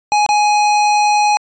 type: tone with dropouts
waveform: square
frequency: 835 Hz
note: G#5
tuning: 9 cents sharp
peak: -11 dBFS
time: 0.12-1.37 s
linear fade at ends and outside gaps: 0 ms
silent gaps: 0.263-0.29 s
effects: resampled to 16000 Hz